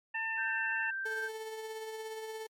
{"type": "harmonic tone", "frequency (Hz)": 897, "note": "A5", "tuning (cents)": 33, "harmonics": [1, 2, 3], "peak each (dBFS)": [-41, -34, -39], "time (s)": [0.14, 0.91], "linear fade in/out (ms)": 10}
{"type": "tone", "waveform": "sine", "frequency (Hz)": 1568, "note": "G6", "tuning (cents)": 0, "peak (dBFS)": -34, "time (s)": [0.37, 1.29], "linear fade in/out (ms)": 20}
{"type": "tone with tremolo", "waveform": "35% pulse", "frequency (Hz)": 440, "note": "A4", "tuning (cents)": 0, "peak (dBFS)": -36, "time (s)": [1.05, 2.47], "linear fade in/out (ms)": 10, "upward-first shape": "triangle", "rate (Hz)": 17, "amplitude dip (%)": 40}
{"effects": ["MP3 64 kbps"]}